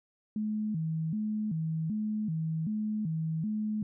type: tone with vibrato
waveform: sine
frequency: 185 Hz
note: F#3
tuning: in tune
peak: -29 dBFS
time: 0.36-3.83 s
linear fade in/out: 2 ms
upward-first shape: square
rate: 1.3 Hz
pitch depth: 250 cents each way
effects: none